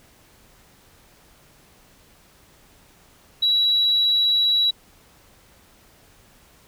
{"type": "tone", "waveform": "sine", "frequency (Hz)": 3905, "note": "B7", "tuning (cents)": -20, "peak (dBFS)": -15, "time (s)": [3.42, 4.71], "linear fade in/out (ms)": 10, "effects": ["tanh soft clip ceiling -11 dBFS", "pink hiss -54 dBFS RMS until 6.67 s"]}